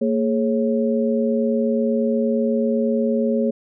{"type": "tone cluster", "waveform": "sine", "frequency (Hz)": [229.3, 419.7, 548], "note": ["A#3", "G#4", "C#5"], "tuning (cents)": [-28, 18, -20], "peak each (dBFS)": [-19, -23, -23], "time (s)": [0.01, 3.51], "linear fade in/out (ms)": 10, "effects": []}